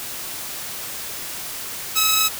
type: tone pair together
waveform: 10% pulse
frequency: 1285 / 3881 Hz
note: E6 / B7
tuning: -45 / -31 cents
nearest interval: octave + perfect fifth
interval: 1914 cents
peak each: -11 dBFS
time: 1.95-2.29 s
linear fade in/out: 20 ms
effects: white hiss -31 dBFS RMS until 2.39 s